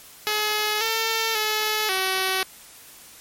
5% pulse tone with pitch steps, 424.3 / 449.2 / 429.5 / 378.2 Hz, G#4 / A4 / A4 / F#4, +37 / +36 / -42 / +38 cents, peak -10 dBFS, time 0.27-2.43 s, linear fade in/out 0 ms, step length 540 ms, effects white hiss -46 dBFS RMS until 3.2 s + MP3 64 kbps

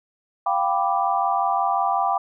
sine chord, G dominant seventh, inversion third, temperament equal, 698.5 / 784 / 987.8 / 1174.7 Hz, F5 / G5 / B5 / D6, 0 / 0 / 0 / 0 cents, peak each -25 / -22 / -26 / -25 dBFS, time 0.46-2.18 s, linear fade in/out 5 ms, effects none

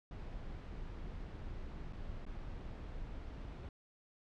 brown noise with dropouts, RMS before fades -45 dBFS, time 0.11-3.69 s, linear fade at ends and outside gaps 2 ms, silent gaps 1.927-1.931 / 2.253-2.264 s, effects low-pass 4000 Hz 12 dB/octave

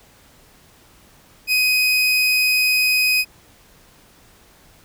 30% pulse tone, 2508 Hz, D#7, 13 cents sharp, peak -12 dBFS, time 1.47-3.25 s, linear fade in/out 50 ms, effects pink hiss -51 dBFS RMS until 4.84 s

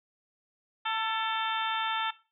harmonic tone with a mistuned harmonic, 446.1 Hz, A4, 24 cents sharp, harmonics 2 / 3 / 4 / 5 / 6 / 7 / 8, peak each -32 / -33 / -37 / -41 / -39 / -39 / -38 dBFS, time 0.85-2.11 s, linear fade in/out 10 ms, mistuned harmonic 4, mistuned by -33 cents, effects noise-tail reverb RT60 0.3 s tail -17 dB re dry

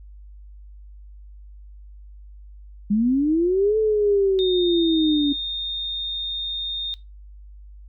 sine linear two-way sweep, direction up then down, 199.4 to 439.5 to 283 Hz, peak -16 dBFS, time 2.9-5.33 s, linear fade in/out 10 ms, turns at 3.78 s
sine tone, 3663 Hz, A#7, 31 cents flat, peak -25 dBFS, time 4.39-6.94 s, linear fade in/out 0 ms
effects noise-tail reverb RT60 0.2 s tail -17 dB re dry + added 50 Hz sine -40 dBFS peak until 7.88 s

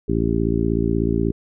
harmonic tone, 56.4 Hz, A1, 44 cents sharp, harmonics 1 / 2 / 3 / 4 / 5 / 6 / 7, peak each -25 / -25 / -25 / -25 / -25 / -25 / -25 dBFS, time 0.08-1.32 s, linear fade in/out 10 ms, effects none

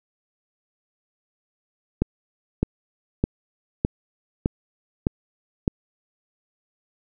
click train, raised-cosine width 3 ms, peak -6 dBFS, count 7, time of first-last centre 2.02-5.679 s, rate 1.64 Hz, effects none

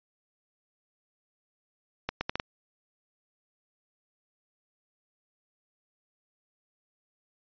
accelerating click train, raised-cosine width 0.3 ms, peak -13 dBFS, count 5, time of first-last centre 2.09-2.399 s, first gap 120 ms, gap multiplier 0.71, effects resampled to 11025 Hz

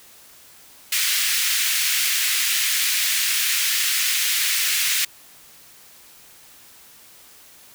pink high-pass noise, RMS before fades -21 dBFS, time 0.92-5.05 s, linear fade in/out 5 ms, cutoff 1900 Hz, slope 24 dB/octave, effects white hiss -48 dBFS RMS until 7.74 s

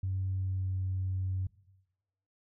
sine tone with pitch glide, 94.8 to 93.82 Hz, F#2 to F#2, +43 to +25 cents, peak -29 dBFS, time 0.03-1.47 s, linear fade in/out 5 ms, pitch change -18 cents, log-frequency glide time 0.27-0.77 s, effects noise-tail reverb RT60 1.0 s tail -20 dB re dry + tanh soft clip ceiling -25 dBFS

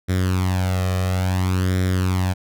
sawtooth tone with flanger, 92.5 Hz, F#2, in tune, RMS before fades -20 dBFS, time 0.08-2.34 s, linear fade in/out 20 ms, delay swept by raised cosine 0.54 to 1.64 ms, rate 0.58 Hz, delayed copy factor +0.7, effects none

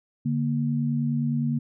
sine tone pair together, 144.92 / 234.7 Hz, D3 / A#3, -23 / +12 cents, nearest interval minor sixth, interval 835 cents, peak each -25 dBFS, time 0.25-1.59 s, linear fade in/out 10 ms, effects none

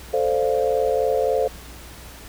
sine chord, D minor seventh, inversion second, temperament equal, 440 / 523.3 / 587.3 / 698.5 Hz, A4 / C5 / D5 / F5, 0 / 0 / 0 / 0 cents, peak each -22 / -21 / -27 / -26 dBFS, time 0.13-1.48 s, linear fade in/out 10 ms, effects added 60 Hz sine -42 dBFS peak until 2.28 s + pink hiss -42 dBFS RMS until 2.28 s

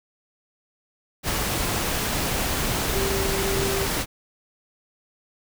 sine tone in noise, 390.8 Hz, G4, 5 cents flat, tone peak -26 dBFS, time 2.92-3.89 s, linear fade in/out 50 ms, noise pink, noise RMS -25 dBFS, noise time 1.23-4.06 s, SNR -4 dB, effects none

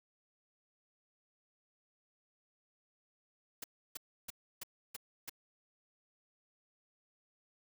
white noise bursts, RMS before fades -43 dBFS, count 6, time 3.62-5.296 s, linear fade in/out 5 ms, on 21 ms, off 310 ms, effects none

